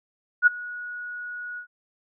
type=tone with ADSR envelope; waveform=sine; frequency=1458 Hz; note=F#6; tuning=26 cents flat; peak=-10 dBFS; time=0.42-1.67 s; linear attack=47 ms; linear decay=16 ms; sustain=-22 dB; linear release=93 ms; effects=none